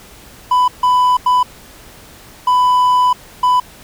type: tone bursts at uneven times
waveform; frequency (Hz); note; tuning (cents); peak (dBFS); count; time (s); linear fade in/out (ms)
triangle; 997; B5; +16; -7; 5; 0.51-0.68 / 0.83-1.17 / 1.26-1.43 / 2.47-3.13 / 3.43-3.6; 5
effects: pink hiss -40 dBFS RMS until 3.83 s